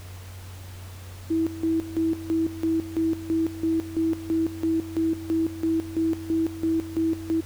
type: tone with tremolo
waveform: sine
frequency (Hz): 325.3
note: E4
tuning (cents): -23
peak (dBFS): -20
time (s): 1.3-7.41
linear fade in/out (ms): 10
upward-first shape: square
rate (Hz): 3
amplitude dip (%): 80
effects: added 92 Hz sine -38 dBFS peak until 7.45 s + pink hiss -47 dBFS RMS until 7.45 s